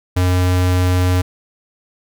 square tone, 90.7 Hz, F#2, 34 cents flat, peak -13 dBFS, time 0.16-1.22 s, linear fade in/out 10 ms, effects none

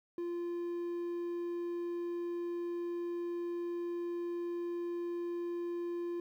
triangle tone, 346.2 Hz, F4, 15 cents flat, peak -33 dBFS, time 0.18-6.2 s, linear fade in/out 2 ms, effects 12-bit

